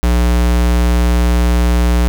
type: tone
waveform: square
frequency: 60 Hz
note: B1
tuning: 49 cents flat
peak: -10 dBFS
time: 0.03-2.08 s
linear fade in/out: 0 ms
effects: 7-bit